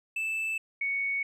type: tone pair in turn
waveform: triangle / sine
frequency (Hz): 2637 / 2224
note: E7 / C#7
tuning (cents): 0 / +5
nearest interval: minor third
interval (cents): 295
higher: first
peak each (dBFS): -27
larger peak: neither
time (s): 0.16-0.58 / 0.81-1.23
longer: neither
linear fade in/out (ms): 5
effects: resampled to 32000 Hz